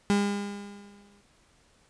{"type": "tone with exponential decay", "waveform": "35% pulse", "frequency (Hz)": 202.4, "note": "G#3", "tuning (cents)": -44, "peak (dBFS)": -18, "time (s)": [0.1, 1.21], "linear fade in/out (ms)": 0, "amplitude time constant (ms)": 240, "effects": ["pink hiss -63 dBFS RMS until 1.89 s", "resampled to 22050 Hz"]}